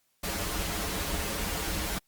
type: noise with comb filter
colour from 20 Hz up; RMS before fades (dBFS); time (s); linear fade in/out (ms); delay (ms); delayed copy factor
pink; -32; 0.23-1.99; 10; 8; -0.9
effects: white hiss -72 dBFS RMS until 2.07 s + Opus 48 kbps